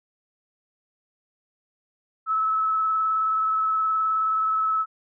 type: tone with vibrato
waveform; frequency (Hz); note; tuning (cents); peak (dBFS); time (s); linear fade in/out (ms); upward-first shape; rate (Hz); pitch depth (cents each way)
sine; 1300; E6; -24; -20; 2.26-4.86; 50; sine; 19; 17
effects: none